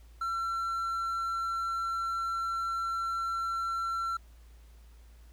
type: tone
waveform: triangle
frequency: 1353 Hz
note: E6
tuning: 45 cents sharp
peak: -28 dBFS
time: 0.21-4.17 s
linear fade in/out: 5 ms
effects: added 57 Hz sine -51 dBFS peak until 5.32 s + pink hiss -65 dBFS RMS until 5.32 s